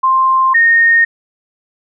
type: tone pair in turn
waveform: sine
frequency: 1051 / 1846 Hz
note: C6 / A#6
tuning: +7 / -17 cents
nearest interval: minor seventh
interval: 976 cents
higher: second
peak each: -8 / -6 dBFS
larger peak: second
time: 0.03-0.54 / 0.54-1.05 s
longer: neither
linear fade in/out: 10 ms
effects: none